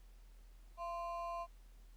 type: ring-modulated tone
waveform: triangle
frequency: 861 Hz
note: A5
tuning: 38 cents flat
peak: -35 dBFS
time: 0.77-1.47 s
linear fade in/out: 50 ms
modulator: 179 Hz
effects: added 41 Hz sine -56 dBFS peak until 1.96 s + pink hiss -72 dBFS RMS until 1.96 s